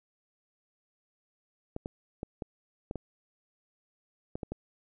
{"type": "clicks", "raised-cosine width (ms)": 2, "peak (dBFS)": -22, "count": 9, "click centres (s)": [1.764, 1.859, 2.231, 2.422, 2.911, 2.957, 4.355, 4.432, 4.52], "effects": []}